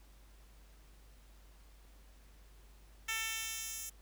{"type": "tone with high-pass filter sweep", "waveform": "10% pulse", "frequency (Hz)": 446, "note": "A4", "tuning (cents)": 23, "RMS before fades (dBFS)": -40, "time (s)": [3.08, 3.9], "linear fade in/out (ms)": 10, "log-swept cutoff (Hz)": [2000, 7500], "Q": 0.91, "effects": ["added 50 Hz sine -57 dBFS peak until 4.01 s", "pink hiss -66 dBFS RMS until 4.01 s"]}